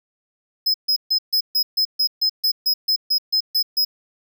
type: tone bursts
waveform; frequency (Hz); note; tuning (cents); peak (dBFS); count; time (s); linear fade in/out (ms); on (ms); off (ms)
square; 5100; D#8; +42; -16; 15; 0.66-3.85; 10; 82; 140
effects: none